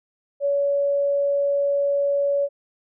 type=tone; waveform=sine; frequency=565 Hz; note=C#5; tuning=33 cents sharp; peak=-18 dBFS; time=0.4-2.49 s; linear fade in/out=50 ms; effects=none